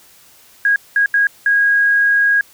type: tone bursts at uneven times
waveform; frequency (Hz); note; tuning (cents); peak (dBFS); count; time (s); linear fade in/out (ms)
sine; 1641; G#6; -21; -10; 4; 0.65-0.76 / 0.96-1.06 / 1.14-1.27 / 1.46-2.41; 2
effects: white hiss -47 dBFS RMS until 2.53 s